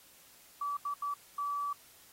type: tone bursts at uneven times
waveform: sine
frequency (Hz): 1151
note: D6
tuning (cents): -35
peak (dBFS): -32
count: 4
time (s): 0.61-0.77 / 0.85-0.94 / 1.02-1.14 / 1.38-1.73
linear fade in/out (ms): 5
effects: white hiss -59 dBFS RMS until 2.12 s + AAC 48 kbps